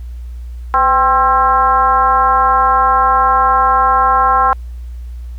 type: tone with frequency modulation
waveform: sine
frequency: 1061 Hz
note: C6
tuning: 24 cents sharp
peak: -8 dBFS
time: 0.74-4.53 s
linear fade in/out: 0 ms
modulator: 277 Hz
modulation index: 1.2
effects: added 60 Hz sine -24 dBFS peak until 5.38 s + pink hiss -53 dBFS RMS until 5.38 s